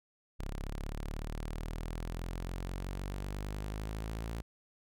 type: exponential sweep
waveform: sawtooth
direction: up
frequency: 33.71 to 56.9 Hz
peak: -33 dBFS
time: 0.39-4.42 s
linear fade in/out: 10 ms
effects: none